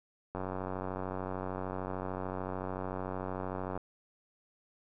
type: click train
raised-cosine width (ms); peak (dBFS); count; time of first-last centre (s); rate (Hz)
1; -23; 321; 0.35-3.776; 93.4
effects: none